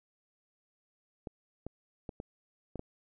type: clicks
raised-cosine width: 2 ms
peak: -26 dBFS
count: 6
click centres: 1.272 / 1.666 / 2.092 / 2.201 / 2.757 / 2.794 s
effects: none